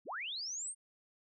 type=linear sweep; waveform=sine; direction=up; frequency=126.1 to 8920 Hz; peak=-38 dBFS; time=0.05-0.75 s; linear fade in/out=50 ms; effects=none